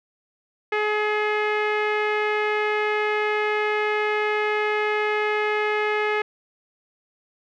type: tone with low-pass filter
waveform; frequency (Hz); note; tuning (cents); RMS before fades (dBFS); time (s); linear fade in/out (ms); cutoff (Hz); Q
sawtooth; 423; G#4; +32; -23; 0.72-6.22; 5; 2200; 2.8
effects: none